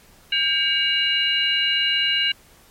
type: tone cluster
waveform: sine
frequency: 1597 / 2265 / 2841 / 3987 Hz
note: G6 / C#7 / F7 / B7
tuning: +32 / +37 / +29 / +16 cents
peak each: -26 / -26 / -19 / -28 dBFS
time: 0.32-2.32 s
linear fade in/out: 5 ms
effects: pink hiss -52 dBFS RMS until 2.7 s + MP3 64 kbps